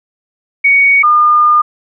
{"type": "tone pair in turn", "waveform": "sine", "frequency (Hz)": [2237, 1212], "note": ["C#7", "D#6"], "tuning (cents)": [15, -46], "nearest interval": "major seventh", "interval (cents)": 1061, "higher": "first", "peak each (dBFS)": -5, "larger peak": "neither", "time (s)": [[0.64, 1.03], [1.03, 1.62]], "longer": "second", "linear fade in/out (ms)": 10, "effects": []}